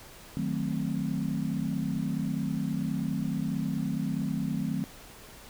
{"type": "chord", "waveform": "sine", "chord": "D# diminished seventh", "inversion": "none", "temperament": "equal", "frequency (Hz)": [155.56, 185, 220, 261.6], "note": ["D#3", "F#3", "A3", "C4"], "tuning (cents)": [0, 0, 0, 0], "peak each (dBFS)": [-33, -33, -33, -34], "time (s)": [0.37, 4.84], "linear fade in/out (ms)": 0, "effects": ["pink hiss -49 dBFS RMS until 5.49 s"]}